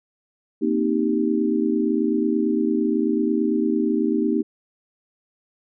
sine chord, C minor seventh, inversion third, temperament equal, 233.1 / 261.6 / 311.1 / 392 Hz, Bb3 / C4 / Eb4 / G4, 0 / 0 / 0 / 0 cents, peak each -23 / -26 / -22 / -25 dBFS, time 0.61-4.43 s, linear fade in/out 20 ms, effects none

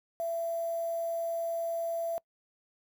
sine tone with quantisation, 670 Hz, E5, 28 cents sharp, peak -30 dBFS, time 0.2-2.18 s, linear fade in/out 0 ms, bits 8, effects noise-tail reverb RT60 0.1 s tail -25 dB re dry

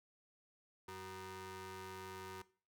sawtooth ring-modulated tone, 283.7 Hz, C#4, 40 cents sharp, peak -40 dBFS, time 0.88-2.42 s, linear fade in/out 5 ms, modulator 660 Hz, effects noise-tail reverb RT60 0.4 s tail -18 dB re dry

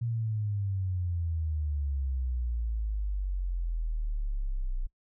sine exponential sweep, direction down, 118.8 to 30.15 Hz, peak -28 dBFS, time 0.01-4.87 s, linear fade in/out 10 ms, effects noise-tail reverb RT60 0.1 s tail -23 dB re dry

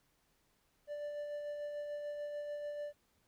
triangle tone with tremolo, 587.3 Hz, D5, in tune, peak -36 dBFS, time 0.87-2.93 s, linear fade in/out 50 ms, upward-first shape sine, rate 6.8 Hz, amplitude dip 30%, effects pink hiss -75 dBFS RMS until 3.27 s

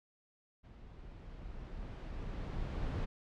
brown noise with level ramp, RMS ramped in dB -54 to -35 dBFS, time 0.63-3.06 s, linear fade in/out 20 ms, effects low-pass 4000 Hz 12 dB/octave

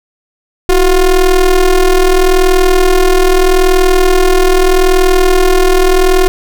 square ring-modulated tone, 176.6 Hz, F3, 20 cents sharp, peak -3 dBFS, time 0.69-6.28 s, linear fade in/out 0 ms, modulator 197 Hz, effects none

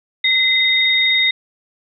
sine tone pair together, 2052 / 3714 Hz, C7 / A#7, -34 / -7 cents, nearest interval minor seventh, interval 1027 cents, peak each -15 dBFS, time 0.24-1.31 s, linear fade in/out 5 ms, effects none

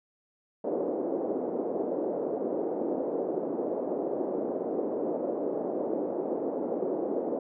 pink band-pass noise, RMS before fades -31 dBFS, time 0.64-7.39 s, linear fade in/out 5 ms, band 300 to 580 Hz, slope 24 dB/octave, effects none

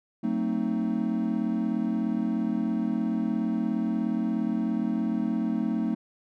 triangle chord, F# diminished seventh, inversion none, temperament equal with one note detuned, 185 / 224.6 / 261.6 / 311.1 Hz, F#3 / A3 / C4 / Eb4, 0 / +36 / 0 / 0 cents, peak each -31 / -25 / -30 / -30 dBFS, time 0.23-5.95 s, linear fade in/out 10 ms, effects none

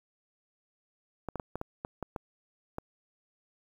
clicks, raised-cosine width 1 ms, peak -21 dBFS, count 9, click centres 1.287 / 1.357 / 1.398 / 1.556 / 1.614 / 1.849 / 2.027 / 2.162 / 2.784 s, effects 9-bit

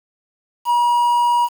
triangle tone with quantisation, 959 Hz, A#5, 49 cents sharp, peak -11 dBFS, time 0.65-1.49 s, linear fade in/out 50 ms, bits 6, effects none

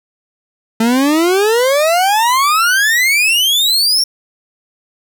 40% pulse exponential sweep, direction up, 220 to 5588 Hz, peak -9 dBFS, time 0.8-4.04 s, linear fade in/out 5 ms, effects none

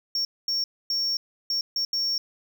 triangle tone bursts at uneven times, 5500 Hz, F8, 27 cents flat, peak -22 dBFS, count 6, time 0.15-0.25 / 0.48-0.64 / 0.9-1.17 / 1.5-1.61 / 1.76-1.85 / 1.93-2.18 s, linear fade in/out 2 ms, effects none

